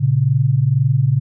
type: tone pair together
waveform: sine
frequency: 116.54 / 138.59 Hz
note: A#2 / C#3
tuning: 0 / 0 cents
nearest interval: minor third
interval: 300 cents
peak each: -16 / -14 dBFS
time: 0-1.2 s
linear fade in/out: 20 ms
effects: none